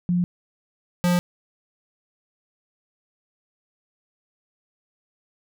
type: tone pair in turn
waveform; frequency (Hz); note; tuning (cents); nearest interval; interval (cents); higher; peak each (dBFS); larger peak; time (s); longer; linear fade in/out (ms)
sine / square; 176.8 / 176.8; F3 / F3; +22 / +22; unison; 0; neither; -18; neither; 0.09-0.24 / 1.04-1.19; neither; 0
effects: none